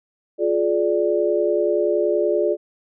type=chord; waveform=sine; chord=D diminished; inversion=first; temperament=just; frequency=352.4 / 422.9 / 587.3 Hz; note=F4 / Ab4 / D5; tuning=+16 / +31 / 0 cents; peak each=-21 dBFS; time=0.38-2.57 s; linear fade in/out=50 ms; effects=none